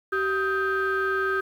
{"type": "tone cluster", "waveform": "sine", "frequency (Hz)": [385, 1257, 1571], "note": ["G4", "D#6", "G6"], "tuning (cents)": [-31, 17, 3], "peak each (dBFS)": [-25, -27, -25], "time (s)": [0.12, 1.41], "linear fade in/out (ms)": 10, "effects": ["tanh soft clip ceiling -17 dBFS", "9-bit"]}